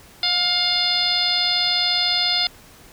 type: harmonic tone with a mistuned harmonic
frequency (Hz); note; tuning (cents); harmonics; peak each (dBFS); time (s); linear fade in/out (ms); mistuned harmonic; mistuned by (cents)
709; F5; +26; 1 / 2 / 3 / 4 / 5 / 6 / 7; -30 / -32 / -28 / -30 / -22 / -23 / -23; 0.23-2.47; 2; 1; +19
effects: pink hiss -47 dBFS RMS until 2.92 s